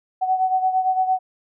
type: beating tone pair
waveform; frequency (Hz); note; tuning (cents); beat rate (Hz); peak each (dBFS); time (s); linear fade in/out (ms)
sine; 748 / 756.8; F#5 / F#5; +19 / +39; 8.8; -18 / -24; 0.21-1.19; 20
effects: none